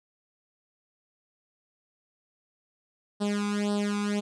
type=tone with flanger; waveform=sawtooth; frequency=205.5 Hz; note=G#3; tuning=18 cents flat; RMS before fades=-28 dBFS; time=3.2-4.21 s; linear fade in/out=20 ms; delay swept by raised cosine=0.22 to 0.84 ms; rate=1.9 Hz; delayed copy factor=+1; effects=resampled to 22050 Hz